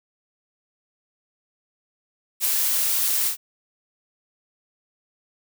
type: noise with ADSR envelope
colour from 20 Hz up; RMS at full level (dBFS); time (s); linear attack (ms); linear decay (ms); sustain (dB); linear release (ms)
blue; -20; 2.4-3.37; 49; 8; -2; 95
effects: none